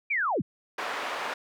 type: linear sweep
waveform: sine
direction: down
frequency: 2431 to 91 Hz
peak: -24 dBFS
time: 0.1-0.42 s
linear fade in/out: 10 ms
type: band-pass noise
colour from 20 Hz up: white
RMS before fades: -33 dBFS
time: 0.78-1.34 s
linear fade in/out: 5 ms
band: 520 to 1600 Hz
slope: 12 dB/octave
effects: none